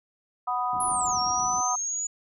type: chord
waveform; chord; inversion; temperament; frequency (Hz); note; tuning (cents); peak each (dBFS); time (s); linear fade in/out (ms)
sine; B major; second; equal; 740 / 987.8 / 1244.5; F#5 / B5 / D#6; 0 / 0 / 0; -29; 0.47-1.76; 10
type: low-pass noise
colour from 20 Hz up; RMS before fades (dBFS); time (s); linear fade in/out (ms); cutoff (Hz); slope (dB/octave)
white; -44; 0.73-1.61; 2; 320; 24
type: linear two-way sweep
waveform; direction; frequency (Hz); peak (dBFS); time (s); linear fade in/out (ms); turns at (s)
sine; down then up; 10860 to 5490 to 6920; -27; 0.8-2.07; 5; 1.19
effects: none